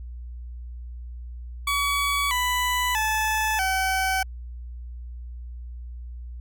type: tone with pitch steps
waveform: 20% pulse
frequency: 1134 / 992.9 / 869.4 / 761.2 Hz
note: C#6 / B5 / A5 / F#5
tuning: +39 / +9 / -21 / +49 cents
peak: -17 dBFS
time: 1.67-4.23 s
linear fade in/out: 5 ms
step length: 640 ms
effects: added 60 Hz sine -34 dBFS peak until 6.4 s